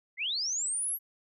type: linear sweep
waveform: sine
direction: up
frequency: 1945 to 11840 Hz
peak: -29 dBFS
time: 0.17-0.99 s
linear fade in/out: 50 ms
effects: none